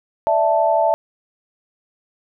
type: chord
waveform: sine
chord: D suspended second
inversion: none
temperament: equal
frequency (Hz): 587.3 / 659.3 / 880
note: D5 / E5 / A5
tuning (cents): 0 / 0 / 0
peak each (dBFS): -21 / -16 / -18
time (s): 0.27-0.94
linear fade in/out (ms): 0
effects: none